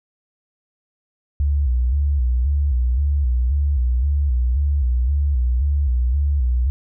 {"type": "tone with vibrato", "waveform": "sine", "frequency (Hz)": 66.4, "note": "C2", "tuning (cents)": 26, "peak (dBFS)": -15, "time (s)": [1.4, 6.7], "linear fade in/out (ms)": 0, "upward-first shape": "square", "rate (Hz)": 1.9, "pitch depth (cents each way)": 130, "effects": []}